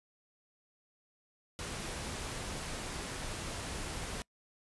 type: noise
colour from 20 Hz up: pink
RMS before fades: -40 dBFS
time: 1.59-4.22 s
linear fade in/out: 0 ms
effects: noise-tail reverb RT60 0.1 s tail -25 dB re dry + resampled to 24000 Hz